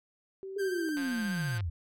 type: tone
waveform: sine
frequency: 385.3 Hz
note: G4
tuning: 30 cents flat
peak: -38 dBFS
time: 0.43-0.89 s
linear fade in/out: 0 ms
type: linear sweep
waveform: sine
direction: down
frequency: 411.1 to 74.4 Hz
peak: -30 dBFS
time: 0.56-1.7 s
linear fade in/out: 10 ms
type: tone with vibrato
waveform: 45% pulse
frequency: 1568 Hz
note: G6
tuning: in tune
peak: -38 dBFS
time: 0.58-1.59 s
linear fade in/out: 20 ms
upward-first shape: sine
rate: 15 Hz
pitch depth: 30 cents each way
type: click train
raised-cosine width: 0.3 ms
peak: -28 dBFS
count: 113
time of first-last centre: 0.97-1.606 s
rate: 176 Hz
effects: none